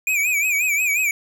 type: tone with vibrato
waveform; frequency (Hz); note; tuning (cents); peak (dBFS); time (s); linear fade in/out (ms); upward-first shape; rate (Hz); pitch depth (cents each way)
square; 2400; D7; +37; -18; 0.07-1.11; 2; sine; 5.6; 110
effects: none